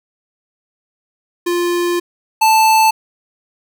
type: tone pair in turn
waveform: square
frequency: 349.2 / 879.9 Hz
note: F4 / A5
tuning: 0 / 0 cents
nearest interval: octave + major third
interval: 1600 cents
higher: second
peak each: -15 / -9 dBFS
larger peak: second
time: 1.46-2 / 2.41-2.91 s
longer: first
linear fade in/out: 10 ms
effects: none